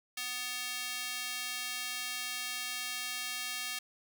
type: tone with high-pass filter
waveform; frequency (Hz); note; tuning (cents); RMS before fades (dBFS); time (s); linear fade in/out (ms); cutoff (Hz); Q
square; 248.6; B3; +12; -38; 0.17-3.79; 5; 2500; 0.95
effects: none